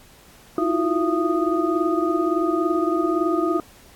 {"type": "tone cluster", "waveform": "sine", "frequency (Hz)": [318.9, 342.4, 360.2, 675, 1238], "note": ["D#4", "F4", "F#4", "E5", "D#6"], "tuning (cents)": [43, -34, -46, 41, -9], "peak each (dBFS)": [-23, -24, -25, -28, -26], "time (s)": [0.58, 3.6], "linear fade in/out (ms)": 2, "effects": ["pink hiss -50 dBFS RMS until 3.95 s", "AAC 64 kbps"]}